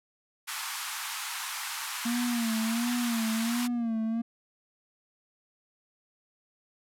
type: band-pass noise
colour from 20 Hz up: pink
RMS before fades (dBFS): -36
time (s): 0.47-3.68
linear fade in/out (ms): 20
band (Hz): 880 to 14000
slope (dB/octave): 48
type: tone with vibrato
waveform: triangle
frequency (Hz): 232.3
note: A#3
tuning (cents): -6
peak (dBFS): -25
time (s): 2.05-4.22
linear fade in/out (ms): 10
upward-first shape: sine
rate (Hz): 1.4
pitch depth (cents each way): 82
effects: none